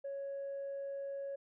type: tone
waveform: sine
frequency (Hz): 554.4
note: C#5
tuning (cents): 0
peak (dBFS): -37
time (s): 0.04-1.36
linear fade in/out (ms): 10
effects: tanh soft clip ceiling -36 dBFS